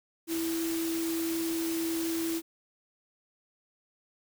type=tone in noise; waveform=sine; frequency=329.6 Hz; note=E4; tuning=in tune; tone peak=-29 dBFS; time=0.27-2.42 s; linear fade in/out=50 ms; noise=white; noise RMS=-38 dBFS; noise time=0.27-2.42 s; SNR=+6 dB; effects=none